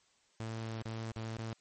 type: tone with dropouts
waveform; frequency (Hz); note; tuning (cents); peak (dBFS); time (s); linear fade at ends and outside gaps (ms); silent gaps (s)
sawtooth; 112.2; A2; +34; -34; 0.4-1.53; 0; 0.822-0.856 / 1.117-1.162 / 1.368-1.386
effects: white hiss -70 dBFS RMS until 1.6 s + MP3 32 kbps